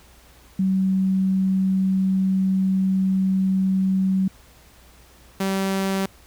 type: tone pair in turn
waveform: sine / sawtooth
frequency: 190 / 193.21 Hz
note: F#3 / G3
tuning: +46 / -25 cents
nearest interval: unison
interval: 29 cents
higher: second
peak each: -17 dBFS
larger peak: neither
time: 0.59-4.28 / 5.4-6.06 s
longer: first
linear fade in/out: 5 ms
effects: added 60 Hz sine -52 dBFS peak until 6.26 s + pink hiss -52 dBFS RMS until 6.26 s